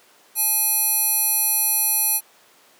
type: tone with band-pass filter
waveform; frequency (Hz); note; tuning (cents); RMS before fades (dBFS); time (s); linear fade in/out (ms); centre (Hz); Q
square; 840; G#5; +19; -20; 0.35-2.21; 50; 12000; 5.6
effects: pink hiss -53 dBFS RMS until 2.79 s + high-pass 400 Hz 12 dB/octave